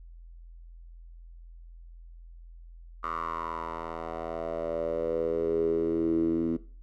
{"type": "tone with band-pass filter sweep", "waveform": "10% pulse", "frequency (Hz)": 82.41, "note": "E2", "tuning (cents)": 0, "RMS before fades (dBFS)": -30, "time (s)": [3.03, 6.57], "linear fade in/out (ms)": 10, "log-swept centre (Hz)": [1200, 280], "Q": 6.2, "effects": ["noise-tail reverb RT60 0.4 s tail -18 dB re dry", "added 42 Hz sine -45 dBFS peak until 6.82 s"]}